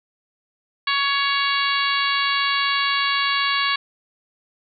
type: harmonic tone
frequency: 559 Hz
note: C#5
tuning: 14 cents sharp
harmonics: 2 / 3 / 4 / 5 / 6 / 7 / 8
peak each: -23 / -25 / -26 / -27 / -28 / -28 / -29 dBFS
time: 0.87-3.76 s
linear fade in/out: 5 ms
effects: none